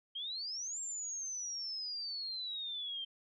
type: exponential two-way sweep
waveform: sine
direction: up then down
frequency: 3141 to 7480 to 3141 Hz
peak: -38 dBFS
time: 0.15-3.05 s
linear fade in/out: 10 ms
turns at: 0.8 s
effects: none